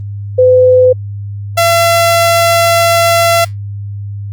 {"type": "tone pair in turn", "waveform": ["sine", "sawtooth"], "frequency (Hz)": [507, 676.8], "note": ["B4", "E5"], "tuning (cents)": [45, 45], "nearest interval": "perfect fourth", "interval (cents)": 500, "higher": "second", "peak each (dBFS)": -3, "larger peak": "neither", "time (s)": [[0.38, 0.93], [1.57, 3.45]], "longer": "second", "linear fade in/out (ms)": 10, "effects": ["added 101 Hz sine -19 dBFS peak until 4.32 s", "Opus 32 kbps"]}